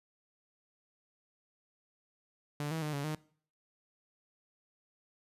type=tone with pitch steps; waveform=sawtooth; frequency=146.8 / 161.1 / 151.4 / 141.7 / 154.1 Hz; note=D3 / E3 / D#3 / C#3 / D#3; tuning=0 / -39 / -47 / +38 / -16 cents; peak=-30 dBFS; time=2.6-3.15 s; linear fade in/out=2 ms; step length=110 ms; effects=noise-tail reverb RT60 0.5 s tail -21 dB re dry + resampled to 32000 Hz